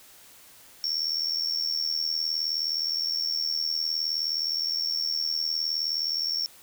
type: tone with amplitude modulation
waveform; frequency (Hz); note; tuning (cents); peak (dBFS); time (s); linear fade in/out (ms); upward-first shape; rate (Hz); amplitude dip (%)
triangle; 5470; F8; -37; -21; 0.84-6.46; 0; sine; 79.4; 75
effects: white hiss -52 dBFS RMS until 6.62 s